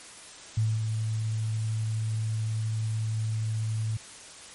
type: tone with ADSR envelope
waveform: sine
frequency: 110 Hz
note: A2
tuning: in tune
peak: -21 dBFS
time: 0.57-3.97 s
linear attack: 6 ms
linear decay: 220 ms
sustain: -5 dB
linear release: 5 ms
effects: white hiss -46 dBFS RMS until 4.54 s + MP3 48 kbps